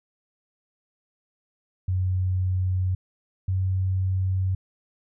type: tone pair in turn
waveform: sine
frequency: 92.5 / 94.01 Hz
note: F#2 / F#2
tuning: 0 / +28 cents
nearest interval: unison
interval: 28 cents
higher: second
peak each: -21 dBFS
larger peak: neither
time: 1.88-2.95 / 3.48-4.55 s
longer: neither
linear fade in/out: 5 ms
effects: none